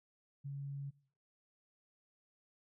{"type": "tone", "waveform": "sine", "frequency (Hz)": 140, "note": "C#3", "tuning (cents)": 18, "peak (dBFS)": -40, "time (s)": [0.44, 0.91], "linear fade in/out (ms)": 20, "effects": ["noise-tail reverb RT60 0.6 s tail -22 dB re dry"]}